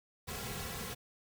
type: noise with comb filter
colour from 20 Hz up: pink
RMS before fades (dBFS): -41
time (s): 0.27-0.95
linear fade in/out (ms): 20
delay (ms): 3.3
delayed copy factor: -0.85
effects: none